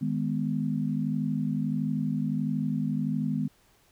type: chord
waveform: sine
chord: G# minor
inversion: second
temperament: just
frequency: 155.74 / 207.7 / 249.2 Hz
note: D#3 / G#3 / B3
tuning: +2 / 0 / +16 cents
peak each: -30 dBFS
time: 0.01-3.48 s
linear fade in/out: 10 ms
effects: pink hiss -63 dBFS RMS until 3.91 s